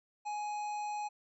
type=harmonic tone with a mistuned harmonic; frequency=836 Hz; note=G#5; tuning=11 cents sharp; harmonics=1 / 3 / 5 / 7 / 9; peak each=-35 / -49 / -57 / -57 / -56 dBFS; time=0.25-1.09 s; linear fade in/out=20 ms; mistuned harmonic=7; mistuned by=+18 cents; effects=none